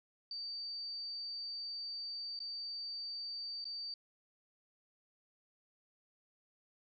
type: tone with dropouts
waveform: sine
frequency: 4619 Hz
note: D8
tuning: 30 cents flat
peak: -40 dBFS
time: 0.31-3.94 s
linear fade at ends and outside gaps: 2 ms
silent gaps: 2.391-2.402 / 3.643-3.653 s
effects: none